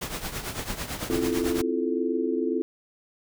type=noise with tremolo; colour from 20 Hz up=pink; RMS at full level=-30 dBFS; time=0.01-1.62 s; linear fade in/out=10 ms; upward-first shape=triangle; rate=9 Hz; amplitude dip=75%
type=chord; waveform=sine; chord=F major seventh; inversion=second; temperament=just; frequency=261.9 / 327.4 / 349.2 / 436.5 Hz; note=C4 / E4 / F4 / A4; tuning=+2 / -12 / 0 / -14 cents; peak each=-29 dBFS; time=1.1-2.62 s; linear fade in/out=0 ms
effects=none